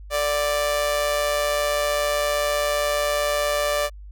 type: tone with amplitude modulation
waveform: sawtooth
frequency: 587.3 Hz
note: D5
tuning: in tune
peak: -14 dBFS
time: 0.1-3.9 s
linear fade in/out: 50 ms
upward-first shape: sine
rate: 145 Hz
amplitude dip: 55%
effects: added 50 Hz sine -37 dBFS peak until 4.11 s